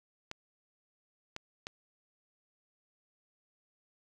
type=clicks; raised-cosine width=0.2 ms; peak=-22 dBFS; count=3; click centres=0.314 / 1.364 / 1.669 s; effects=none